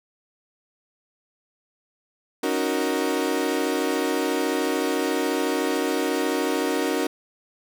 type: chord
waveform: 35% pulse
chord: D# minor seventh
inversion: third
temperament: equal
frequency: 277.2 / 311.1 / 370 / 466.2 Hz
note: C#4 / D#4 / F#4 / A#4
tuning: 0 / 0 / 0 / 0 cents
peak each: -26 dBFS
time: 2.43-7.07 s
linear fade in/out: 5 ms
effects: none